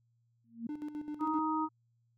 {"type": "tone with exponential growth", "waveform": "sine", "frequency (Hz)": 230.9, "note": "A#3", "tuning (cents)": -16, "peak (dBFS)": -32, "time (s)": [0.44, 0.67], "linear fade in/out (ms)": 5, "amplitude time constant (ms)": 48}
{"type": "tone with tremolo", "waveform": "triangle", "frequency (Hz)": 298.9, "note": "D4", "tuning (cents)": 31, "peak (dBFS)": -34, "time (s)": [0.69, 1.39], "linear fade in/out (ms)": 2, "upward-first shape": "square", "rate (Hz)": 7.7, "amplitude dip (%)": 65}
{"type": "harmonic tone", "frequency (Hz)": 312.8, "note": "D#4", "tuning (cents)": 9, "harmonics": [1, 3, 4], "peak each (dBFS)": [-33, -34, -36], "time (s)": [1.19, 1.69], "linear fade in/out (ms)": 50}
{"effects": ["added 117 Hz sine -70 dBFS peak until 2.17 s"]}